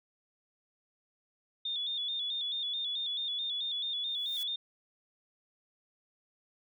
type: tone with vibrato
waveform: sine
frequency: 3520 Hz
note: A7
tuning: in tune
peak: -32 dBFS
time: 1.65-4.56 s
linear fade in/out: 5 ms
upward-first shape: square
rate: 4.6 Hz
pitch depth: 55 cents each way
type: noise with exponential growth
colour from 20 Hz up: blue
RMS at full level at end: -43 dBFS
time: 4.01-4.43 s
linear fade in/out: 1 ms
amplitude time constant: 90 ms
effects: none